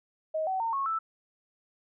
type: tone with pitch steps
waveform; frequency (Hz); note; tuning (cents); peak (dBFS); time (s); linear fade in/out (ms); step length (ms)
sine; 630 / 757.9 / 911.8 / 1096.9 / 1319.6; D#5 / F#5 / A#5 / C#6 / E6; +21 / +41 / -39 / -19 / +1; -27; 0.34-0.99; 10; 130
effects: none